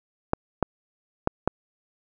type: clicks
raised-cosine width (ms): 1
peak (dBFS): -6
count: 4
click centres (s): 0.334 / 0.627 / 1.274 / 1.476
effects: none